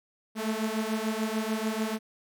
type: beating tone pair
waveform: sawtooth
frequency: 215.8 / 222.6 Hz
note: A3 / A3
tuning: -33 / +20 cents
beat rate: 6.8 Hz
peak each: -27 / -27 dBFS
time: 0.35-1.99 s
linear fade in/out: 50 ms
effects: none